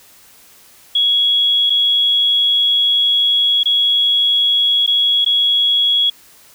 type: tone with dropouts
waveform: sine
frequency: 3337 Hz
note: G#7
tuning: 8 cents sharp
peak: -11 dBFS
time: 0.95-6.1 s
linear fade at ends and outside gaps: 5 ms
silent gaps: 1.698-1.702 / 3.633-3.656 / 4.864-4.875 / 5.248-5.261 s
effects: white hiss -46 dBFS RMS until 6.54 s